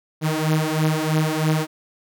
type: beating tone pair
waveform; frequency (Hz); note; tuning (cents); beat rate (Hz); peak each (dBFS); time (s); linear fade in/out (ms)
sawtooth; 154.9 / 158; D#3 / D#3; -7 / +27; 3.1; -17 / -18; 0.21-1.67; 50
effects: none